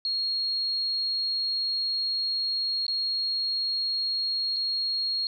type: tone with dropouts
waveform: sine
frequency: 4281 Hz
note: C8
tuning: 39 cents sharp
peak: -25 dBFS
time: 0.05-5.27 s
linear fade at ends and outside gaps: 1 ms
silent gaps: 2.866-2.881 / 4.563-4.566 s
effects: none